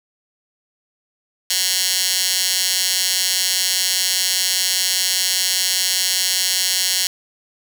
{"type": "tone with high-pass filter", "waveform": "15% pulse", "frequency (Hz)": 185, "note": "F#3", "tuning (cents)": 0, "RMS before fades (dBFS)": -19, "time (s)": [1.5, 7.07], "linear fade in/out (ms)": 2, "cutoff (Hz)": 4200, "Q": 1.2, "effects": []}